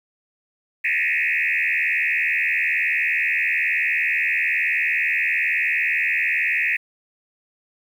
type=tone with frequency modulation; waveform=sine; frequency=2200 Hz; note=C#7; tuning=14 cents flat; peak=-18 dBFS; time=0.84-6.77 s; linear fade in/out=10 ms; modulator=78.9 Hz; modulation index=5.1; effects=8-bit